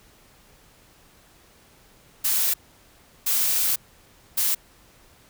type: noise bursts at uneven times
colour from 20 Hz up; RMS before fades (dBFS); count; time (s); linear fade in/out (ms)
blue; -22; 3; 2.24-2.54 / 3.26-3.76 / 4.37-4.55; 10
effects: pink hiss -55 dBFS RMS until 5.29 s